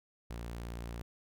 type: tone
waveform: sawtooth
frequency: 58.27 Hz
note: A#1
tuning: in tune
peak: -36 dBFS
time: 0.3-1.02 s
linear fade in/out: 5 ms
effects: none